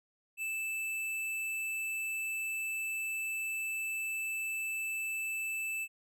sine tone with tanh clipping, 2637 Hz, E7, in tune, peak -35 dBFS, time 0.37-5.88 s, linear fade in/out 50 ms, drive 17 dB, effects none

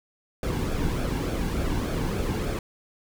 brown noise with flanger, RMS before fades -27 dBFS, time 0.43-2.59 s, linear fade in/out 2 ms, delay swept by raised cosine 1 to 1.64 ms, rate 3.4 Hz, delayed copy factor -0.55, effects none

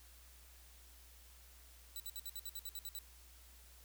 5% pulse tone bursts, 3951 Hz, B7, in tune, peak -35 dBFS, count 11, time 1.96-2.988 s, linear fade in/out 0 ms, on 38 ms, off 61 ms, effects added 60 Hz sine -60 dBFS peak until 3.84 s + white hiss -63 dBFS RMS until 3.84 s

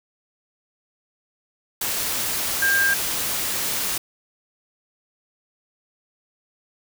sine tone in noise, 1600 Hz, G6, 35 cents sharp, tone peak -17 dBFS, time 2.62-2.94 s, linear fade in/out 5 ms, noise white, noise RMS -25 dBFS, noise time 1.81-3.98 s, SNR +5 dB, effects none

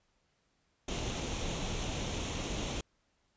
pink noise with comb filter, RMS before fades -36 dBFS, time 0.88-2.81 s, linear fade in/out 5 ms, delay 0.31 ms, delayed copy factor +0.5, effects pink hiss -75 dBFS RMS until 3.36 s + resampled to 16000 Hz

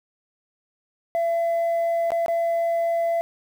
sine tone with dropouts, 674 Hz, E5, 38 cents sharp, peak -17 dBFS, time 1.15-3.21 s, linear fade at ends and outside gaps 0 ms, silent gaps 2.105-2.119 / 2.261-2.282 s, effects tanh soft clip ceiling -19 dBFS + 8-bit

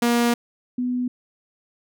sawtooth / sine tone pair in turn, 237.6 / 248.3 Hz, A#3 / B3, +33 / +9 cents, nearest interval minor second, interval 76 cents, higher second, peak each -13 / -21 dBFS, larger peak first, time 0.02-0.34 / 0.78-1.08 s, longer first, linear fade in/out 5 ms, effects none

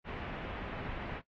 pink low-pass noise, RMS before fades -41 dBFS, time 0.04-1.22 s, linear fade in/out 50 ms, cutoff 2600 Hz, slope 24 dB/octave, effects noise-tail reverb RT60 0.1 s tail -17 dB re dry + AAC 32 kbps

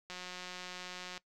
click train, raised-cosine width 0.2 ms, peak -27 dBFS, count 196, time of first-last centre 0.1-1.177 s, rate 181 Hz, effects noise-tail reverb RT60 0.1 s tail -20 dB re dry

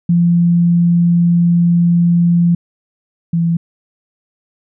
sine tone pair in turn, 172 / 168.07 Hz, F3 / E3, -26 / +34 cents, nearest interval unison, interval 40 cents, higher first, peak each -8 / -11 dBFS, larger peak first, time 0.09-2.55 / 3.33-3.57 s, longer first, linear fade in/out 5 ms, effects none

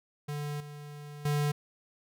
square tone with level steps, 146.83 Hz, D3, in tune, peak -34 / -43 / -27 dBFS, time 0.28-1.52 s, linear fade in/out 10 ms, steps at 0.6 / 1.25 s, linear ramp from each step 5 ms, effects none

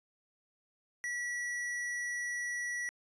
triangle tone with hard clipping, 1940 Hz, B6, 31 cents flat, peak -36 dBFS, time 1.04-2.89 s, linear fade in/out 0 ms, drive 15 dB, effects resampled to 22050 Hz

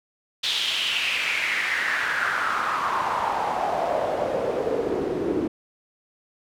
pink noise with band-pass filter sweep, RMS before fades -25 dBFS, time 0.43-5.48 s, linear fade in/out 10 ms, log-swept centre 3600 to 320 Hz, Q 4.3, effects none

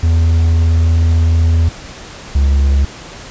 triangle tone pair in turn, 82.4 / 69.29 Hz, E2 / C#2, 0 / 0 cents, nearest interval minor third, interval 300 cents, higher first, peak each -6 dBFS, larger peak neither, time 0.03-1.69 / 2.35-2.85 s, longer first, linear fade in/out 5 ms, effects pink hiss -32 dBFS RMS until 3.3 s + resampled to 16000 Hz

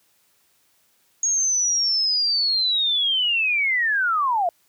sine linear sweep, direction down, 6630 to 659.3 Hz, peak -18 dBFS, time 1.23-4.49 s, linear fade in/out 2 ms, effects white hiss -63 dBFS RMS until 4.68 s + high-pass 60 Hz 12 dB/octave

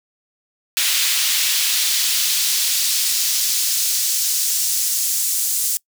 pink noise with high-pass filter sweep, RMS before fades -19 dBFS, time 0.77-5.77 s, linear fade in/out 0 ms, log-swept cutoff 2900 to 7500 Hz, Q 1.1, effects noise-tail reverb RT60 0.1 s tail -24 dB re dry

